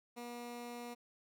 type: tone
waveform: 15% pulse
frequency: 240 Hz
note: B3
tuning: 49 cents flat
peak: -38 dBFS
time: 0.16-0.95 s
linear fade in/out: 20 ms
effects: none